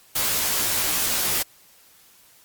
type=noise with comb filter; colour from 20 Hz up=white; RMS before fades=-23 dBFS; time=0.15-1.43 s; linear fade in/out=10 ms; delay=15 ms; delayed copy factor=-0.9; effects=white hiss -54 dBFS RMS until 2.44 s + Opus 48 kbps